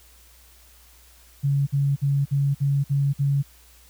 sine tone bursts, 140.2 Hz, C#3, 20 cents sharp, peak -18 dBFS, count 7, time 1.43-3.428 s, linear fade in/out 20 ms, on 240 ms, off 53 ms, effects added 60 Hz sine -53 dBFS peak until 3.89 s + white hiss -54 dBFS RMS until 3.89 s

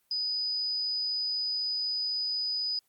sine tone, 4978 Hz, D#8, in tune, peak -28 dBFS, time 0.11-2.79 s, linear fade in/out 2 ms, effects white hiss -72 dBFS RMS until 2.88 s + Opus 24 kbps

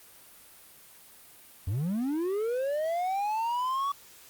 triangle linear sweep, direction up, 82.4 to 1141 Hz, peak -25 dBFS, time 1.67-3.92 s, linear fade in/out 5 ms, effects white hiss -53 dBFS RMS until 4.29 s + Opus 32 kbps

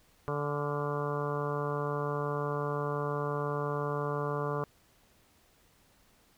harmonic tone with a mistuned harmonic, 145.8 Hz, D3, 12 cents flat, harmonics 1 / 2 / 3 / 4 / 5 / 6 / 7 / 8 / 9 / 10, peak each -35 / -43 / -35 / -39 / -45 / -45 / -40 / -39 / -50 / -46 dBFS, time 0.28-4.64 s, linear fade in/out 0 ms, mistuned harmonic 10, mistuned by -47 cents, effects pink hiss -65 dBFS RMS until 6.37 s

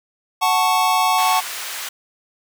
square chord, F# minor, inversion none, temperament equal, 740 / 880 / 1108.7 Hz, F#5 / A5 / C#6, 0 / 0 / 0 cents, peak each -20 dBFS, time 0.41-1.41 s, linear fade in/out 20 ms
pink high-pass noise, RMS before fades -29 dBFS, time 1.18-1.89 s, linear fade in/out 5 ms, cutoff 1300 Hz, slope 12 dB/octave
effects none

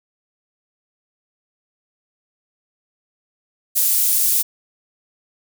pink high-pass noise, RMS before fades -17 dBFS, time 3.75-4.43 s, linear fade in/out 20 ms, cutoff 11000 Hz, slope 12 dB/octave, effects none

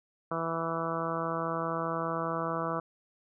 harmonic tone, 164.81 Hz, E3, in tune, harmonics 1 / 2 / 3 / 4 / 5 / 6 / 7 / 8 / 9, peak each -38 / -39 / -37 / -37 / -44 / -39 / -36 / -38 / -46 dBFS, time 0.31-2.8 s, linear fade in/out 5 ms, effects none

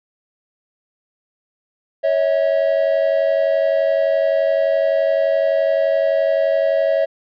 triangle tone pair together, 554.4 / 646.1 Hz, C#5 / E5, 0 / -35 cents, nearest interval minor third, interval 265 cents, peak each -15 dBFS, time 2.03-7.06 s, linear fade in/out 20 ms, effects resampled to 11025 Hz

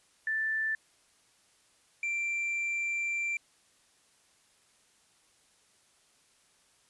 sine / triangle tone pair in turn, 1765 / 2356 Hz, A6 / D7, +5 / +5 cents, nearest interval perfect fourth, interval 500 cents, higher second, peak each -28 dBFS, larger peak neither, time 0.27-0.75 / 2.03-3.37 s, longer second, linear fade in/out 2 ms, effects white hiss -66 dBFS RMS until 6.89 s + resampled to 24000 Hz

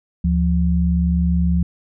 sine tone pair together, 73.42 / 174.62 Hz, D2 / F3, 0 / 0 cents, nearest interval octave + minor third, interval 1500 cents, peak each -17 dBFS, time 0.24-1.63 s, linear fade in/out 5 ms, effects none

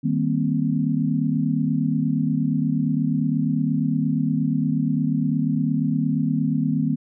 sine chord, C minor seventh, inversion first, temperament equal, 155.56 / 196 / 233.1 / 261.6 Hz, Eb3 / G3 / Bb3 / C4, 0 / 0 / 0 / 0 cents, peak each -23 / -28 / -24 / -24 dBFS, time 0.03-6.96 s, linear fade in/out 20 ms, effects none

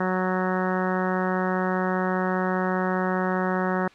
harmonic tone, 185 Hz, F#3, in tune, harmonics 1 / 2 / 3 / 4 / 5 / 6 / 7 / 8 / 9 / 10, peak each -26 / -29 / -31 / -32 / -33 / -34 / -34 / -35 / -36 / -36 dBFS, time 0-3.88 s, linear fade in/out 5 ms, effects white hiss -51 dBFS RMS until 3.94 s + low-pass 3000 Hz 12 dB/octave

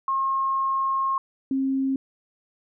sine tone pair in turn, 1076 / 268 Hz, C6 / C4, +48 / +42 cents, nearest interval 2 octaves, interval 2406 cents, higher first, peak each -21 dBFS, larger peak neither, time 0.08-1.18 / 1.51-1.96 s, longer first, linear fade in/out 2 ms, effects none

